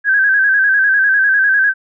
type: tone with vibrato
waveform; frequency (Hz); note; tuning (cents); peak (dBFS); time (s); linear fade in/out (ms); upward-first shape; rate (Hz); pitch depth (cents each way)
sine; 1601; G6; +36; -9; 0.04-1.74; 50; square; 10; 57
effects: none